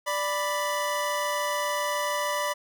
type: tone pair together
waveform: 25% pulse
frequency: 587.3 / 987.8 Hz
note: D5 / B5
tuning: 0 / 0 cents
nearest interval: major sixth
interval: 900 cents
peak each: -25 dBFS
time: 0.06-2.54 s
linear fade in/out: 20 ms
effects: none